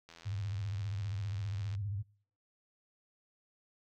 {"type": "click train", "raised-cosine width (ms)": 0.2, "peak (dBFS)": -35, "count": 140, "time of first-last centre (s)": [0.09, 1.751], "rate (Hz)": 83.7}
{"type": "tone with vibrato", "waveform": "sine", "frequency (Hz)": 100.8, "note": "G2", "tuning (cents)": 49, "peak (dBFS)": -34, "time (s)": [0.25, 2.03], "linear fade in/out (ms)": 20, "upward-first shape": "square", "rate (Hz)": 15, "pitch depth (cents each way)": 84}
{"effects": ["noise-tail reverb RT60 0.5 s tail -25 dB re dry"]}